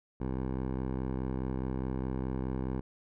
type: tone with low-pass filter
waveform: 10% pulse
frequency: 64.8 Hz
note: C2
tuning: 16 cents flat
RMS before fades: -34 dBFS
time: 0.2-2.81 s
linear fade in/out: 10 ms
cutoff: 920 Hz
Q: 0.58
effects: none